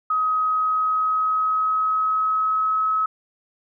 sine tone with pitch glide, 1264 to 1284.6 Hz, D#6 to E6, +27 to -45 cents, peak -18 dBFS, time 0.1-3.06 s, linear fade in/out 5 ms, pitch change +28 cents, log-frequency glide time 0.41-2.87 s, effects none

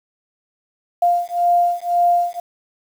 sine beating tone pair, 698.5 / 700.4 Hz, F5 / F5, 0 / +5 cents, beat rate 1.9 Hz, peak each -17 dBFS, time 1.02-2.4 s, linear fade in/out 5 ms, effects 7-bit

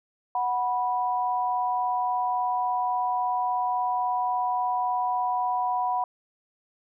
sine tone pair together, 738.4 / 982 Hz, F#5 / B5, -4 / -10 cents, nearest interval perfect fourth, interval 494 cents, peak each -26 dBFS, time 0.35-6.04 s, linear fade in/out 2 ms, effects none

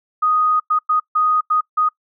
sine tone bursts at uneven times, 1244.5 Hz, D#6, in tune, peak -13 dBFS, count 6, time 0.22-0.6 / 0.7-0.79 / 0.89-1 / 1.15-1.41 / 1.5-1.61 / 1.77-1.89 s, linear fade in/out 10 ms, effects noise-tail reverb RT60 0.1 s tail -24 dB re dry

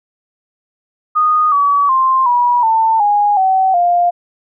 sine tone with pitch steps, 1235 / 1139.1 / 1050.6 / 969 / 893.7 / 824.3 / 760.2 / 701.2 Hz, D#6 / C#6 / C6 / B5 / A5 / G#5 / F#5 / F5, -13 / +47 / +7 / -33 / +27 / -13 / +47 / +7 cents, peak -9 dBFS, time 1.15-4.11 s, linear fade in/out 20 ms, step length 370 ms, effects none

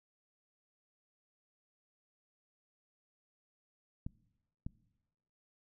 clicks, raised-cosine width 5 ms, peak -27 dBFS, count 2, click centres 4.065 / 4.665 s, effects noise-tail reverb RT60 1.0 s tail -22 dB re dry

